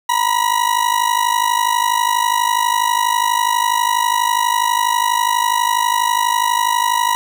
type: ring-modulated tone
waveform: 40% pulse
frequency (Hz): 966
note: B5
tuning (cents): -39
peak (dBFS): -10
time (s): 0.09-7.15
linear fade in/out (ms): 0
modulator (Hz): 26.1
effects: 8-bit